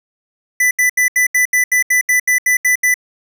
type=tone bursts; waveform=square; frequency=1991 Hz; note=B6; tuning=14 cents sharp; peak=-11 dBFS; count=13; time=0.6-2.942 s; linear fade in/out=5 ms; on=110 ms; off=76 ms; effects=none